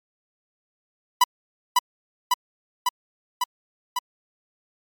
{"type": "tone with echo", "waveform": "45% pulse", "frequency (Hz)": 989, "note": "B5", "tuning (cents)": 2, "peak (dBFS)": -12, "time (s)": [1.21, 1.24], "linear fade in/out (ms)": 5, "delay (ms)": 550, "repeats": 5, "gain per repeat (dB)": -2, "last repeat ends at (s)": 3.99, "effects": ["MP3 96 kbps"]}